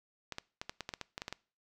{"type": "clicks", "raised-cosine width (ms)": 0.2, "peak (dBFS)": -21, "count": 12, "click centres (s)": [0.323, 0.384, 0.615, 0.695, 0.807, 0.891, 0.938, 1.013, 1.179, 1.219, 1.281, 1.326], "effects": ["noise-tail reverb RT60 0.4 s tail -23 dB re dry"]}